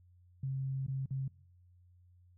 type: tone with dropouts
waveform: sine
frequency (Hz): 134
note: C3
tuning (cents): +42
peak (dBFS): -33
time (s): 0.43-1.28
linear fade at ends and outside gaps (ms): 5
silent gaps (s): 0.866-0.881 / 1.059-1.107
effects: noise-tail reverb RT60 0.6 s tail -24 dB re dry + added 89 Hz sine -60 dBFS peak until 2.37 s